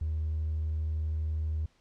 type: tone with hard clipping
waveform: sine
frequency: 78.1 Hz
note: D#2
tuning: 7 cents sharp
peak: -29 dBFS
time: 0.01-1.66 s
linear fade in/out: 5 ms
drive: 1 dB
effects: pink hiss -68 dBFS RMS until 1.8 s + low-pass 6000 Hz 12 dB/octave